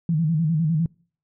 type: tone with vibrato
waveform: sine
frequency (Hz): 160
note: D#3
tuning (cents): +49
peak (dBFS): -18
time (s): 0.09-0.86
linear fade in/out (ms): 2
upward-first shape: square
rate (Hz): 9.9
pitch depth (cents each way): 90
effects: noise-tail reverb RT60 0.5 s tail -26 dB re dry